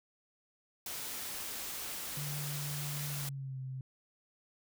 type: noise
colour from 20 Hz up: white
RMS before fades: -41 dBFS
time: 0.86-3.29 s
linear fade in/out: 2 ms
type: tone with pitch glide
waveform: sine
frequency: 145.3 to 130.95 Hz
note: D3 to C3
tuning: -18 to +2 cents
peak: -38 dBFS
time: 2.17-3.81 s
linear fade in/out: 2 ms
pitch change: -180 cents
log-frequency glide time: 3.04-3.59 s
effects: none